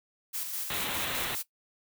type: noise with tremolo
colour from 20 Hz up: blue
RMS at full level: -34 dBFS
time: 0.33-1.43 s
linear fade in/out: 20 ms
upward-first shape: square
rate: 4.9 Hz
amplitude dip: 35%
type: low-pass noise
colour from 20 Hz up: white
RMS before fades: -35 dBFS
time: 0.7-1.35 s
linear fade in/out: 2 ms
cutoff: 4100 Hz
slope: 96 dB/octave
effects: noise-tail reverb RT60 0.1 s tail -17 dB re dry